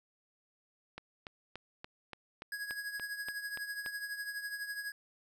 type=click train; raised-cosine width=0.3 ms; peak=-27 dBFS; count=11; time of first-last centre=0.98-3.862 s; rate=3.47 Hz
type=tone with tremolo; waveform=square; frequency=1661.2 Hz; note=G#6; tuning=in tune; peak=-36 dBFS; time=2.52-4.92 s; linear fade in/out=2 ms; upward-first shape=triangle; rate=12 Hz; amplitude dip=70%
effects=none